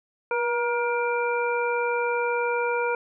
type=harmonic tone with a mistuned harmonic; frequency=473.2 Hz; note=A#4; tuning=26 cents sharp; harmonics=1 / 2 / 3 / 5; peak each=-25 / -28 / -30 / -32 dBFS; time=0.31-2.95 s; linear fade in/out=2 ms; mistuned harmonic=1; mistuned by=+29 cents; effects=none